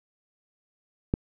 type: click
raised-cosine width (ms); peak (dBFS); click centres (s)
3; -10; 1.139
effects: none